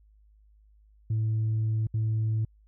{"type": "tone bursts at uneven times", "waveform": "sine", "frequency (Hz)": 110, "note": "A2", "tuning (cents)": 0, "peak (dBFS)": -22, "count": 2, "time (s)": [[1.1, 1.87], [1.94, 2.45]], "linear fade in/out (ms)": 5, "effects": ["tanh soft clip ceiling -22 dBFS", "added 52 Hz sine -56 dBFS peak until 2.67 s"]}